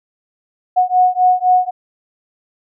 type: beating tone pair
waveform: sine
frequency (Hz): 730 / 733.9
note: F#5 / F#5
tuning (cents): -24 / -14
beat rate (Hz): 3.9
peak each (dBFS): -13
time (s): 0.76-1.71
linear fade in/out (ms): 20
effects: none